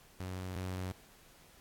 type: tone pair in turn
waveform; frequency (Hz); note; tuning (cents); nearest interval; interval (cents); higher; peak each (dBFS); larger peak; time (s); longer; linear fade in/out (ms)
sawtooth; 92.5 / 92.5; F#2 / F#2; 0 / 0; unison; 0; neither; -35 / -33; second; 0.2-0.56 / 0.56-0.92; neither; 0
effects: pink hiss -61 dBFS RMS until 1.6 s + AAC 64 kbps